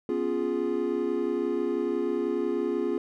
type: chord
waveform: triangle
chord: C# dominant seventh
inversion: third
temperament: equal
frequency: 246.9 / 277.2 / 349.2 / 415.3 Hz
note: B3 / C#4 / E#4 / G#4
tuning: 0 / 0 / 0 / 0 cents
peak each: -31 / -31 / -27 / -28 dBFS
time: 0.09-2.98 s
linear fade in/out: 2 ms
effects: none